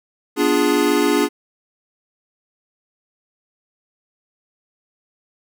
square chord, B diminished seventh, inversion none, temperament equal, 246.9 / 293.7 / 349.2 / 415.3 Hz, B3 / D4 / F4 / Ab4, 0 / 0 / 0 / 0 cents, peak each -24 / -19 / -22 / -20 dBFS, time 0.36-1.29 s, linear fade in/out 50 ms, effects none

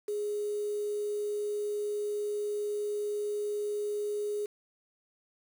sine tone with quantisation, 415.3 Hz, G#4, in tune, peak -30 dBFS, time 0.08-4.46 s, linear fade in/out 5 ms, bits 8, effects none

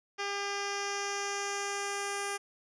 10% pulse tone with low-pass filter sweep, 401.5 Hz, G4, 41 cents sharp, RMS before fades -35 dBFS, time 0.18-2.38 s, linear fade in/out 20 ms, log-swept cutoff 4600 to 9100 Hz, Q 2.3, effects none

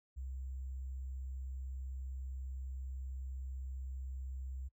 sine tone with sample-and-hold, 65.41 Hz, C2, in tune, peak -40 dBFS, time 0.16-4.69 s, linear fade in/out 20 ms, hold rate 7350 Hz, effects noise-tail reverb RT60 0.1 s tail -25 dB re dry

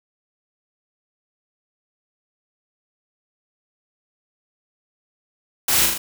white noise with echo, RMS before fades -19 dBFS, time 5.68-5.86 s, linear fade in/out 5 ms, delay 40 ms, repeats 3, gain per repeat -3 dB, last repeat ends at 5.98 s, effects none

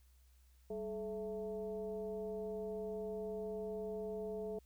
sine tone with frequency modulation, 429 Hz, A4, 44 cents flat, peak -39 dBFS, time 0.7-4.59 s, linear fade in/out 5 ms, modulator 234 Hz, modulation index 0.84, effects added 63 Hz sine -63 dBFS peak until 4.65 s + white hiss -75 dBFS RMS until 4.65 s

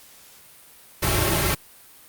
pink noise with comb filter, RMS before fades -21 dBFS, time 1.02-1.55 s, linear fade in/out 10 ms, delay 4.1 ms, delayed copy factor -0.9, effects white hiss -49 dBFS RMS until 2.08 s + Opus 48 kbps

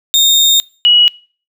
35% pulse / sine tone pair in turn, 3674 / 2916 Hz, A#7 / F#7, -26 / -26 cents, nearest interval major third, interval 400 cents, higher first, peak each -5 dBFS, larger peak neither, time 0.14-0.6 / 0.85-1.08 s, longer first, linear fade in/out 0 ms, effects noise-tail reverb RT60 0.4 s tail -24 dB re dry

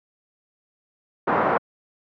white low-pass noise, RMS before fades -20 dBFS, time 1.27-1.58 s, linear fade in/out 10 ms, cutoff 1300 Hz, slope 24 dB/octave, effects high-pass 200 Hz 12 dB/octave

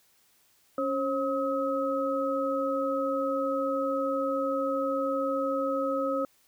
sine tone cluster, 277.7 / 537 / 1276 Hz, C#4 / C5 / D#6, +3 / +45 / +43 cents, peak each -32 / -28 / -32 dBFS, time 0.78-6.25 s, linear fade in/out 2 ms, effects white hiss -65 dBFS RMS until 6.47 s

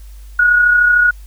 sine tone with amplitude modulation, 1453 Hz, F#6, 32 cents flat, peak -6 dBFS, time 0.39-1.11 s, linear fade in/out 5 ms, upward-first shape sine, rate 33.3 Hz, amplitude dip 40%, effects added 50 Hz sine -32 dBFS peak until 1.26 s + white hiss -50 dBFS RMS until 1.26 s

